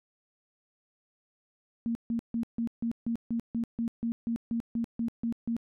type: tone bursts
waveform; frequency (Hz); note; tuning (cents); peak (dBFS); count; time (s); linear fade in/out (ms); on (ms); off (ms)
sine; 231.8; A#3; -10; -27; 16; 1.86-5.566; 0; 91; 150
effects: none

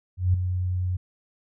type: tone with ADSR envelope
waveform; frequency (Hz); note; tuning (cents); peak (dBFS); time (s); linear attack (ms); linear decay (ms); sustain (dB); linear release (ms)
sine; 91; F#2; -28; -15; 0.17-0.97; 170; 4; -8; 10
effects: none

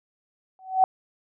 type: tone with exponential growth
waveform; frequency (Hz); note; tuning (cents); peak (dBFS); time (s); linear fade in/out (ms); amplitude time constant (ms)
sine; 755; F#5; +35; -11; 0.59-0.84; 1; 53
effects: none

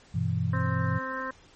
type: chord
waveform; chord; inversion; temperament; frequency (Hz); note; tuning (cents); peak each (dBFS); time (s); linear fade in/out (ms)
sine; E minor; first; equal; 98 / 123.47 / 164.81; G2 / B2 / E3; 0 / 0 / 0; -29; 0.14-0.99; 10
type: harmonic tone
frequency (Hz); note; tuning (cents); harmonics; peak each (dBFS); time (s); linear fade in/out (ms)
261.6; C4; 0; 1 / 2 / 4 / 5 / 6 / 7; -39 / -38 / -35 / -41 / -37 / -40; 0.53-1.31; 5
effects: pink hiss -56 dBFS RMS until 1.55 s + MP3 32 kbps

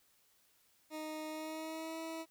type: tone with pitch glide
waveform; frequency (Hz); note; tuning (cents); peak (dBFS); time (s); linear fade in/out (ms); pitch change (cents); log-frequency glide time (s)
20% pulse; 310.4 to 324.5; D#4 to E4; -4 to -27; -36; 0.9-2.26; 50; +77; 1.29-1.99
effects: white hiss -71 dBFS RMS until 2.3 s

